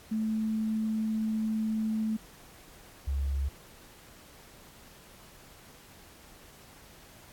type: tone pair in turn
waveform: sine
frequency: 218.9 / 68.95 Hz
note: A3 / C#2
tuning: -9 / -9 cents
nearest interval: octave + minor sixth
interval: 2000 cents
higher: first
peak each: -27 dBFS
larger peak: neither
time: 0.11-2.17 / 3.07-3.49 s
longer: first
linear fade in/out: 10 ms
effects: pink hiss -54 dBFS RMS until 7.32 s + AAC 64 kbps